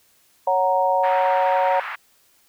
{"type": "chord", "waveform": "sine", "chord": "F# major", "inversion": "second", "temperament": "equal", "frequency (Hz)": [554.4, 740, 932.3], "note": ["C#5", "F#5", "A#5"], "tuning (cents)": [0, 0, 0], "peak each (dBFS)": [-21, -21, -20], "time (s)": [0.47, 1.8], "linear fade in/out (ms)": 5}
{"type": "band-pass noise", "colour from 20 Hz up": "white", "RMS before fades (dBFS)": -31, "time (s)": [1.03, 1.96], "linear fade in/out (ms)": 10, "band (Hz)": [950, 2000], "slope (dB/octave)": 24}
{"effects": ["white hiss -59 dBFS RMS until 2.48 s"]}